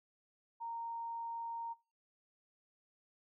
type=tone; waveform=sine; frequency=926 Hz; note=A#5; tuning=12 cents flat; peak=-40 dBFS; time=0.6-1.74 s; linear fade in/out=20 ms; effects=noise-tail reverb RT60 0.3 s tail -20 dB re dry